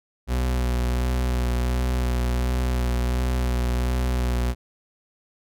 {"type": "tone with vibrato", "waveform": "40% pulse", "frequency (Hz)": 61.74, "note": "B1", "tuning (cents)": 0, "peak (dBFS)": -20, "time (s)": [0.27, 4.55], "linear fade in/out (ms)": 50, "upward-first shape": "sine", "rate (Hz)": 1.4, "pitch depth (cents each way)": 22, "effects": []}